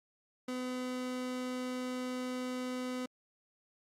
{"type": "tone", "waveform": "30% pulse", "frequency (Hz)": 252.6, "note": "B3", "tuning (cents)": 39, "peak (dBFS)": -33, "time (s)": [0.48, 3.06], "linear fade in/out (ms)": 5, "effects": ["low-pass 10000 Hz 12 dB/octave", "Opus 48 kbps"]}